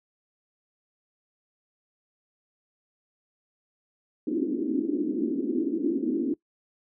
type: band-pass noise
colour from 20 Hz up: pink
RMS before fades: -27 dBFS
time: 4.27-6.34 s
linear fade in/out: 5 ms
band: 260 to 340 Hz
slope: 48 dB/octave
effects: noise-tail reverb RT60 0.1 s tail -21 dB re dry